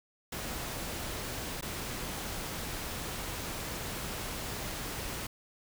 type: noise with dropouts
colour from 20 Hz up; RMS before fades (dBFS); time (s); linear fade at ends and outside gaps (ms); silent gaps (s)
pink; -38; 0.32-5.27; 5; 1.611-1.624
effects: none